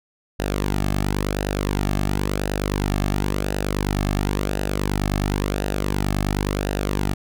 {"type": "tone with flanger", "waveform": "sawtooth", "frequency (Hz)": 49.6, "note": "G1", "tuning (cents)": 21, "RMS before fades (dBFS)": -23, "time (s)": [0.39, 7.14], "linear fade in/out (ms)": 10, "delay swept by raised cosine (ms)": [0.89, 2.09], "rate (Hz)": 0.95, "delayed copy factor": -0.6, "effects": []}